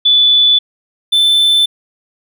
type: tone pair in turn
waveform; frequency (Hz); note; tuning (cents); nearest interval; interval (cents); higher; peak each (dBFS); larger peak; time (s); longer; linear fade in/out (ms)
sine / triangle; 3475 / 3528; A7 / A7; -22 / +4; unison; 26; second; -6 / -6; neither; 0.05-0.59 / 1.12-1.66; neither; 10
effects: none